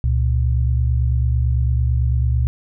sine tone pair together, 68.6 / 117.6 Hz, C#2 / A#2, -17 / +16 cents, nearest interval major sixth, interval 933 cents, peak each -16 / -19 dBFS, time 0.04-2.47 s, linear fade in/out 0 ms, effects none

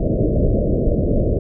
pink low-pass noise, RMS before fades -17 dBFS, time 0-1.39 s, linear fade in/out 5 ms, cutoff 640 Hz, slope 96 dB/octave, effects none

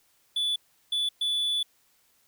triangle tone bursts at uneven times, 3460 Hz, A7, 30 cents flat, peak -23 dBFS, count 3, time 0.36-0.56 / 0.92-1.09 / 1.21-1.63 s, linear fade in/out 5 ms, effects white hiss -66 dBFS RMS until 2.27 s

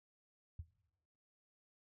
sine tone with exponential decay, 82.41 Hz, E2, in tune, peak -40 dBFS, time 0.59-0.67 s, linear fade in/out 5 ms, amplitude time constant 17 ms, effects noise-tail reverb RT60 1.0 s tail -20 dB re dry

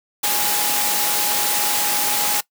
sine tone in noise, 830.6 Hz, G#5, in tune, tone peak -27 dBFS, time 0.23-2.41 s, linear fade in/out 10 ms, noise white, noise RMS -20 dBFS, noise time 0.23-2.41 s, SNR -10 dB, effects noise-tail reverb RT60 0.1 s tail -20 dB re dry + high-pass 200 Hz 12 dB/octave

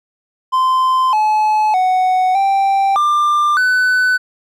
triangle tone with pitch steps, 1035 / 857 / 742 / 784 / 1191 / 1500 Hz, C6 / A5 / F#5 / G5 / D6 / F#6, -19 / -46 / +5 / 0 / +24 / +23 cents, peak -9 dBFS, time 0.52-4.18 s, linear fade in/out 20 ms, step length 610 ms, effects none

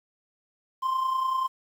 triangle tone with amplitude modulation, 1046.5 Hz, C6, in tune, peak -19 dBFS, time 0.82-1.48 s, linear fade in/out 20 ms, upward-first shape sine, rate 30.3 Hz, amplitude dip 55%, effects tanh soft clip ceiling -16 dBFS + 9-bit

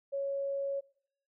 sine tone, 554.4 Hz, C#5, in tune, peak -31 dBFS, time 0.12-0.81 s, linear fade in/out 20 ms, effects noise-tail reverb RT60 0.7 s tail -23 dB re dry

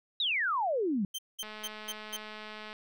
sine exponential sweep, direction down, 3945 to 183.5 Hz, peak -27 dBFS, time 0.2-1.05 s, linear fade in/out 2 ms
sawtooth tone bursts, 3125 Hz, G7, 6 cents flat, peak -31 dBFS, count 5, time 1.14-2.17 s, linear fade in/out 10 ms, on 46 ms, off 200 ms
click train, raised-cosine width 0.3 ms, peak -28 dBFS, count 279, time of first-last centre 1.43-2.729 s, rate 214 Hz
effects none

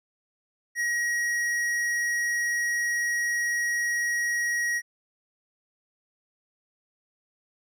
sine tone with tanh clipping, 1898 Hz, A#6, 31 cents sharp, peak -26 dBFS, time 0.75-4.82 s, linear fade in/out 50 ms, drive 13 dB, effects none

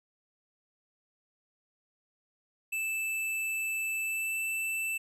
square tone with pitch glide, 2637 to 2654 Hz, E7 to E7, 0 to +11 cents, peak -31 dBFS, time 2.72-4.98 s, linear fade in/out 10 ms, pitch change +11 cents, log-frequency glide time 4.03-4.38 s, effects 12-bit

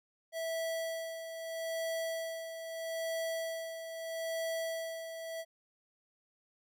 square tone with tremolo, 655 Hz, E5, 11 cents flat, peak -34 dBFS, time 0.32-5.45 s, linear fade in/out 50 ms, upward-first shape sine, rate 0.78 Hz, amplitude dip 60%, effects none

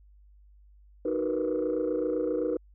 sine chord, B major seventh, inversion first, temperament equal with one note detuned, 311.1 / 373.9 / 466.2 / 493.9 Hz, D#4 / F#4 / A#4 / B4, 0 / +18 / 0 / 0 cents, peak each -30 / -32 / -31 / -29 dBFS, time 1.05-2.57 s, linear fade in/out 5 ms, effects tanh soft clip ceiling -20 dBFS + added 50 Hz sine -53 dBFS peak until 2.74 s

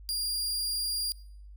sawtooth tone, 4808 Hz, D8, 40 cents sharp, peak -26 dBFS, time 0.09-1.12 s, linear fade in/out 0 ms, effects noise-tail reverb RT60 0.7 s tail -24 dB re dry + added 50 Hz sine -45 dBFS peak until 1.56 s

